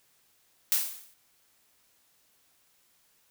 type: noise with exponential decay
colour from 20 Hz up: blue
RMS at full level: -22 dBFS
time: 0.72-1.14 s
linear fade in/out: 0 ms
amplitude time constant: 90 ms
effects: white hiss -67 dBFS RMS until 3.3 s